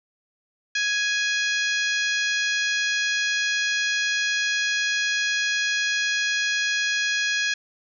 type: harmonic tone with a mistuned harmonic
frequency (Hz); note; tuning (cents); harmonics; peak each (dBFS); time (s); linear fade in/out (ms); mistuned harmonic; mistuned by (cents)
832; G#5; +3; 2 / 3 / 4 / 5 / 6 / 7 / 8; -24 / -28 / -30 / -32 / -34 / -35 / -36; 0.75-7.54; 5; 8; -16
effects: none